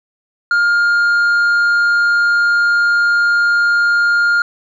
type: tone with tanh clipping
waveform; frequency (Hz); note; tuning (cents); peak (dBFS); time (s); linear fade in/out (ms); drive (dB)
sine; 1410; F6; +16; -11; 0.51-4.42; 2; 4
effects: none